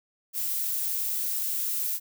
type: noise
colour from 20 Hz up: violet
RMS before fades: -29 dBFS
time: 0.33-2 s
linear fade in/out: 50 ms
effects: none